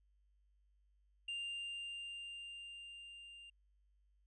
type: tone with level ramp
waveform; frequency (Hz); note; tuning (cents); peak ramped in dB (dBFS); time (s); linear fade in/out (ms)
triangle; 2794; F7; 0; -38 to -52; 1.28-3.5; 5
effects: added 50 Hz sine -70 dBFS peak until 4.26 s + resampled to 24000 Hz